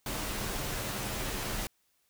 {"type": "noise with comb filter", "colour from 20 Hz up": "pink", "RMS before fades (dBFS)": -35, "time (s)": [0.06, 1.67], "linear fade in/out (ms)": 2, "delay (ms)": 12, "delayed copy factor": -0.55, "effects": ["white hiss -73 dBFS RMS until 2.09 s"]}